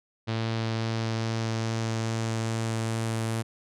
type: tone with low-pass filter sweep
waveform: sawtooth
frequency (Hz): 112.8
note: A2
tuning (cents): +44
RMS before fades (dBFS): -29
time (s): 0.27-3.43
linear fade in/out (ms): 20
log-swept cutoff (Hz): 4100 to 10000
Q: 1.8
effects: none